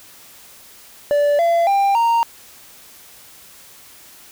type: tone with pitch steps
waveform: triangle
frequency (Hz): 581 / 679.1 / 793.7 / 927.6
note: D5 / F5 / G5 / A#5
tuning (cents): -19 / -49 / +21 / -9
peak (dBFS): -11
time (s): 1.11-2.23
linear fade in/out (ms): 0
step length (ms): 280
effects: white hiss -44 dBFS RMS until 4.31 s